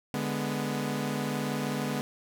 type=chord; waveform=sawtooth; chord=G# diminished; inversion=second; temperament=equal; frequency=146.83 / 207.7 / 246.9 Hz; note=D3 / G#3 / B3; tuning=0 / 0 / 0 cents; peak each=-30 / -30 / -29 dBFS; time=0.14-2.01 s; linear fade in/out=0 ms; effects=none